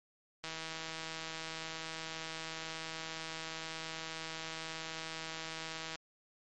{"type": "click train", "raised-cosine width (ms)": 0.2, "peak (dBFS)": -24, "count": 889, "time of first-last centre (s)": [0.44, 5.956], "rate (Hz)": 161, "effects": ["MP3 48 kbps"]}